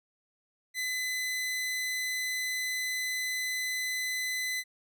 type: tone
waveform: sawtooth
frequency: 2015 Hz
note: B6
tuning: 34 cents sharp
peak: -27 dBFS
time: 0.74-4.64 s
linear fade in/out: 50 ms
effects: none